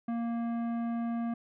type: tone with tanh clipping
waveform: sine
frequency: 233.1 Hz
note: A#3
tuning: in tune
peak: -32 dBFS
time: 0.08-1.34 s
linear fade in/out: 5 ms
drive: 13 dB
effects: none